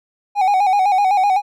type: tone with vibrato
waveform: triangle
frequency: 784 Hz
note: G5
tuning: in tune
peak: -10 dBFS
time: 0.35-1.42 s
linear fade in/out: 50 ms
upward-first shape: square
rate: 7.9 Hz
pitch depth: 76 cents each way
effects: none